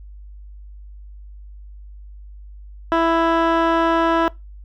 15% pulse tone with low-pass filter, 330.7 Hz, E4, 6 cents sharp, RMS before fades -17 dBFS, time 2.92-4.28 s, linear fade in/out 0 ms, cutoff 1900 Hz, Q 1.1, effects noise-tail reverb RT60 0.2 s tail -22 dB re dry + added 50 Hz sine -36 dBFS peak until 4.64 s

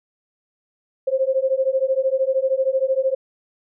sine beating tone pair, 523 / 536 Hz, C5 / C5, -1 / +42 cents, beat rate 13 Hz, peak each -20 dBFS, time 1.07-3.15 s, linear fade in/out 10 ms, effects none

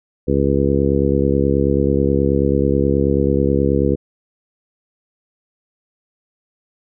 harmonic tone, 69.3 Hz, C#2, in tune, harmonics 1 / 2 / 3 / 4 / 5 / 6 / 7, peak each -21 / -21 / -21 / -21 / -21 / -21 / -21 dBFS, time 0.27-3.96 s, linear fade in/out 20 ms, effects none

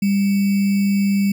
sine tone with sample-and-hold, 198.9 Hz, G3, 25 cents sharp, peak -14 dBFS, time 0.02-1.32 s, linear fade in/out 5 ms, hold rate 2450 Hz, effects none

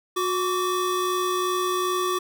square tone pair together, 363.8 / 1154 Hz, F#4 / D6, -29 / -31 cents, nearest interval octave + minor sixth, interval 1998 cents, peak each -26 dBFS, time 0.16-2.19 s, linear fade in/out 10 ms, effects none

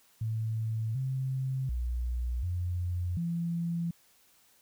sine tone with pitch steps, 111.2 / 131.9 / 60.6 / 88.6 / 169.6 Hz, A2 / C3 / B1 / F2 / E3, +19 / +14 / -32 / +25 / +50 cents, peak -29 dBFS, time 0.21-3.91 s, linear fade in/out 5 ms, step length 740 ms, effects white hiss -64 dBFS RMS until 4.61 s

